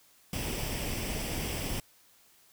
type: noise with comb filter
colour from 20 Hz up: pink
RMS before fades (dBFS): -34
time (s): 0.33-1.8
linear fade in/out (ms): 2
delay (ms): 0.37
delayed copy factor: +0.55
effects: white hiss -62 dBFS RMS until 2.52 s